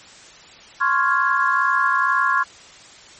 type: chord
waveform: sine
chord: Db major seventh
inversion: third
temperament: equal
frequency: 1046.5 / 1108.7 / 1396.9 / 1661.2 Hz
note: C6 / Db6 / F6 / Ab6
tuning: 0 / 0 / 0 / 0 cents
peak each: -21 dBFS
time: 0.8-2.44 s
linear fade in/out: 20 ms
effects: white hiss -44 dBFS RMS until 3.19 s + MP3 32 kbps